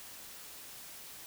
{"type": "silence", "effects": ["white hiss -49 dBFS RMS until 1.26 s"]}